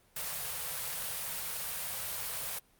white band-stop noise, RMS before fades -37 dBFS, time 0.16-2.59 s, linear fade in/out 5 ms, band 190 to 440 Hz, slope 96 dB/octave, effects pink hiss -66 dBFS RMS until 2.79 s + Opus 32 kbps

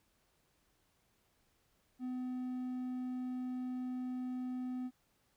triangle tone, 252.6 Hz, B3, 39 cents sharp, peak -35 dBFS, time 1.99-4.91 s, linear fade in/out 50 ms, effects pink hiss -75 dBFS RMS until 5.36 s

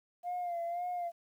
sine tone with vibrato, 698.5 Hz, F5, in tune, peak -32 dBFS, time 0.23-1.12 s, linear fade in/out 50 ms, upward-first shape sine, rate 1.9 Hz, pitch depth 49 cents each way, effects tanh soft clip ceiling -31 dBFS + 11-bit

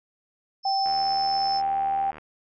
sine tone, 5274 Hz, E8, in tune, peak -28 dBFS, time 0.63-1.62 s, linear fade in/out 50 ms
sine tone with pitch glide, 780 to 785.4 Hz, G5 to G5, -9 to +3 cents, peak -22 dBFS, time 0.65-2.11 s, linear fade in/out 5 ms, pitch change +12 cents, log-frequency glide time 0.78-1.68 s
click train, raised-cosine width 0.5 ms, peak -26 dBFS, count 103, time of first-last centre 0.86-2.183 s, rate 77.1 Hz
effects none

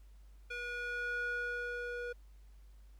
square tone with band-pass filter sweep, 483.5 Hz, B4, 37 cents flat, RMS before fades -39 dBFS, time 0.5-2.13 s, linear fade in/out 10 ms, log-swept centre 2000 to 980 Hz, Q 3.3, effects added 50 Hz sine -54 dBFS peak until 2.99 s + pink hiss -73 dBFS RMS until 2.99 s

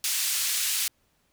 white band-pass noise, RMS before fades -27 dBFS, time 0.04-0.88 s, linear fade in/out 2 ms, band 2300 to 12000 Hz, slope 12 dB/octave, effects pink hiss -69 dBFS RMS until 1.32 s

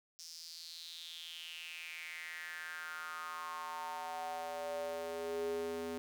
square tone with high-pass filter sweep, 82.9 Hz, E2, 10 cents sharp, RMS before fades -43 dBFS, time 0.19-5.98 s, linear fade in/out 0 ms, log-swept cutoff 5500 to 320 Hz, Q 5.6, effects none

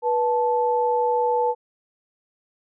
sine tone pair together, 487.1 / 874.5 Hz, B4 / A5, -24 / -11 cents, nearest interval minor seventh, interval 1013 cents, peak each -21 dBFS, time 0.02-1.55 s, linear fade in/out 50 ms, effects none

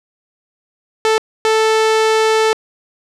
sawtooth tone bursts at uneven times, 440 Hz, A4, in tune, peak -7 dBFS, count 2, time 1.05-1.18 / 1.45-2.53 s, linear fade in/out 0 ms, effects low-pass 7000 Hz 12 dB/octave

